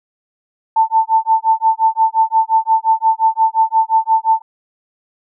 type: tone with tremolo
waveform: sine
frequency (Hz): 890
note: A5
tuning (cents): +20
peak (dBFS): -7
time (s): 0.76-4.42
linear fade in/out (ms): 5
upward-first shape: sine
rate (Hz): 5.7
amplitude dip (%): 100
effects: none